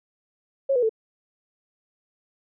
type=tone with pitch steps; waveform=sine; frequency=545 / 491.1 / 442.9 Hz; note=C#5 / B4 / A4; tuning=-29 / -10 / +11 cents; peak=-18 dBFS; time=0.69-0.894 s; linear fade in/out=10 ms; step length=68 ms; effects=none